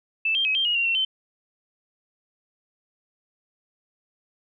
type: tone with pitch steps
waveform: sine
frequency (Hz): 2639 / 3178 / 2548 / 3170 / 2883 / 2761 / 2715 / 3081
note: E7 / G7 / D#7 / G7 / F#7 / F7 / F7 / G7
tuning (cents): +1 / +23 / +41 / +19 / -46 / -20 / -50 / -31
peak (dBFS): -20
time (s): 0.25-1.05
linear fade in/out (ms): 5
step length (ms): 100
effects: none